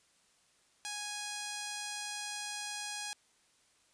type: tone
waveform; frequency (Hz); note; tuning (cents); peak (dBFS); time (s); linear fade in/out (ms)
5% pulse; 829; G#5; -3; -26; 0.85-3.13; 0
effects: white hiss -69 dBFS RMS until 3.93 s + resampled to 22050 Hz